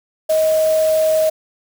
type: tone in noise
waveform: sine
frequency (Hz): 630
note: D#5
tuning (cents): +21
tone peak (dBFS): -12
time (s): 0.29-1.3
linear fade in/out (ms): 10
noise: white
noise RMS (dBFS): -30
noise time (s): 0.29-1.3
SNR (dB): +15
effects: none